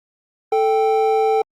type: tone pair together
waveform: triangle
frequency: 440 / 784 Hz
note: A4 / G5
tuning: 0 / 0 cents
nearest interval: minor seventh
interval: 1000 cents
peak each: -14 / -16 dBFS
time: 0.52-1.42 s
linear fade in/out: 5 ms
effects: Opus 32 kbps